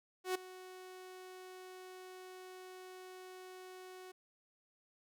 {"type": "tone with ADSR envelope", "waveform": "sawtooth", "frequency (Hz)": 370, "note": "F#4", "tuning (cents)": 0, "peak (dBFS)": -28, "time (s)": [0.24, 4.12], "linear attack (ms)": 110, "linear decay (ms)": 8, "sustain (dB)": -18, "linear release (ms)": 10, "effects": []}